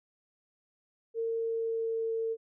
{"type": "tone with pitch glide", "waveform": "sine", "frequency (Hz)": [455.8, 451.3], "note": ["A#4", "A4"], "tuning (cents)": [-39, 44], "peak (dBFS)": -29, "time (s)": [1.14, 2.37], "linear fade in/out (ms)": 50, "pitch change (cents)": -17, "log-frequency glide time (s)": [1.39, 2.1], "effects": []}